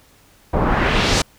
pink noise with low-pass filter sweep, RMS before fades -17 dBFS, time 0.53-1.22 s, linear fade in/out 5 ms, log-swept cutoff 710 to 7100 Hz, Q 1.4, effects pink hiss -52 dBFS RMS until 1.38 s

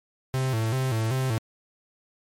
45% pulse tone with vibrato, 120.9 Hz, B2, 36 cents flat, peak -23 dBFS, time 0.34-1.38 s, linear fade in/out 0 ms, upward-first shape square, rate 2.6 Hz, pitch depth 140 cents each way, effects MP3 64 kbps

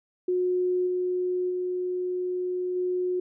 sine tone with level steps, 362.8 Hz, F#4, 34 cents flat, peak -22 / -24 / -26 / -24 dBFS, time 0.28-3.2 s, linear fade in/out 5 ms, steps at 0.86 / 1.49 / 2.75 s, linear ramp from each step 20 ms, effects none

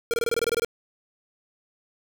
square tone bursts, 466.2 Hz, A#4, in tune, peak -22 dBFS, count 11, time 0.11-0.647 s, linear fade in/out 0 ms, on 27 ms, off 24 ms, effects none

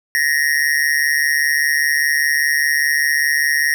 square tone with amplitude modulation, 1864.7 Hz, A#6, in tune, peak -11 dBFS, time 0.15-3.74 s, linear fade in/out 0 ms, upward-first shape sine, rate 145 Hz, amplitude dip 85%, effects none

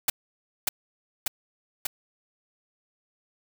white noise with echo, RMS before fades -22 dBFS, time 0.08-0.1 s, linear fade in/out 5 ms, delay 590 ms, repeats 3, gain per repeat -2 dB, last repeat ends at 1.87 s, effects none

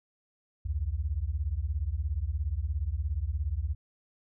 sine beating tone pair, 65.41 / 82.41 Hz, C2 / E2, 0 / 0 cents, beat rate 17 Hz, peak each -31 dBFS, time 0.65-3.75 s, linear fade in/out 10 ms, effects none

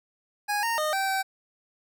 25% pulse tone with pitch steps, 826 / 923 / 614 / 776 / 771 Hz, G#5 / A#5 / D#5 / G5 / G5, -10 / -17 / -23 / -18 / -29 cents, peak -21 dBFS, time 0.48-1.23 s, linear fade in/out 20 ms, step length 150 ms, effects none

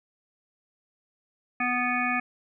harmonic tone, 246.9 Hz, B3, in tune, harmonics 1 / 3 / 5 / 7 / 9 / 10, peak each -31 / -31 / -31 / -31 / -31 / -31 dBFS, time 1.6-2.2 s, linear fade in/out 5 ms, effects none

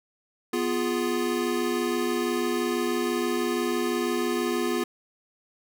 square chord, F diminished, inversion second, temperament equal, 246.9 / 349.2 / 415.3 Hz, Cb4 / F4 / Ab4, 0 / 0 / 0 cents, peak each -30 / -28 / -31 dBFS, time 0.53-4.84 s, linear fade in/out 5 ms, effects none

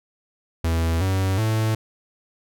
45% pulse tone with pitch steps, 82.41 / 95.21 / 110 Hz, E2 / G2 / A2, 0 / -50 / 0 cents, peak -19 dBFS, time 0.64-1.75 s, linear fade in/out 5 ms, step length 370 ms, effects none

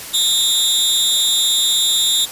sawtooth tone with amplitude modulation, 3663 Hz, A#7, 31 cents flat, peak -6 dBFS, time 0.13-2.26 s, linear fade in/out 20 ms, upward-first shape sine, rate 284 Hz, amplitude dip 100%, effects white hiss -31 dBFS RMS until 2.31 s + resampled to 32000 Hz

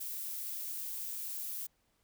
violet noise, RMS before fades -40 dBFS, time 0-1.67 s, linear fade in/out 10 ms, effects pink hiss -75 dBFS RMS until 2.03 s

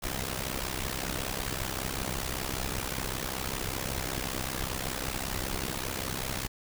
pink noise with amplitude modulation, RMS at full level -30 dBFS, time 0.02-6.48 s, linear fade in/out 20 ms, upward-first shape sine, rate 65.2 Hz, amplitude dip 85%, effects none

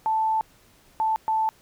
sine tone bursts at uneven times, 880 Hz, A5, in tune, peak -20 dBFS, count 3, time 0.06-0.41 / 1-1.16 / 1.28-1.49 s, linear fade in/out 0 ms, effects pink hiss -57 dBFS RMS until 1.61 s

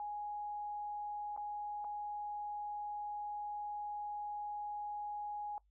sine tone with dropouts, 830.6 Hz, G#5, in tune, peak -39 dBFS, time 0-5.58 s, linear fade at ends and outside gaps 1 ms, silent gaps 1.364-1.375 / 1.844-1.847 s, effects noise-tail reverb RT60 0.1 s tail -20 dB re dry + added 50 Hz sine -69 dBFS peak until 5.7 s

